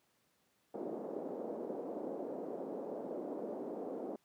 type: band-pass noise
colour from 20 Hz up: white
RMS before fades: -42 dBFS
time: 0.74-4.16 s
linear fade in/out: 2 ms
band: 230 to 570 Hz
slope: 24 dB/octave
effects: pink hiss -75 dBFS RMS until 4.24 s + high-pass 150 Hz 12 dB/octave

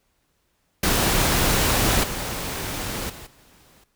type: noise with level steps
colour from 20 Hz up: pink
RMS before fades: -20 / -29 / -40 / -54 dBFS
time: 0.83-3.84 s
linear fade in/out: 5 ms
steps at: 2.03 / 3.09 / 3.26 s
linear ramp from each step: 10 ms
effects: pink hiss -69 dBFS RMS until 3.95 s

